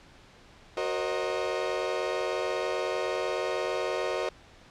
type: chord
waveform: 35% pulse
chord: C half-diminished seventh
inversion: second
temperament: equal with one note detuned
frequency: 370 / 466.2 / 535.8 / 622.3 Hz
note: Gb4 / Bb4 / C5 / Eb5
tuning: 0 / 0 / +41 / 0 cents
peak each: -32 dBFS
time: 0.77-4.29 s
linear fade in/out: 2 ms
effects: pink hiss -54 dBFS RMS until 4.7 s + low-pass 5000 Hz 12 dB/octave